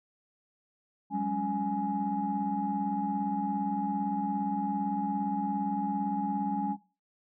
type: tone cluster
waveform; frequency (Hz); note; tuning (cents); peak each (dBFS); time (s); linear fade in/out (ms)
sine; 185.9 / 203.4 / 279.9 / 835; F#3 / G#3 / C#4 / G#5; +8 / -36 / +17 / +9; -36 / -33 / -34 / -31; 1.1-6.77; 50
effects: noise-tail reverb RT60 0.3 s tail -17 dB re dry + tanh soft clip ceiling -19 dBFS